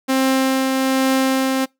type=tone with tremolo; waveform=sawtooth; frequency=264.5 Hz; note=C4; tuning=19 cents sharp; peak=-10 dBFS; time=0.08-1.66 s; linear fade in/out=20 ms; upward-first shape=triangle; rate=1.2 Hz; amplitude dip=30%; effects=noise-tail reverb RT60 0.2 s tail -25 dB re dry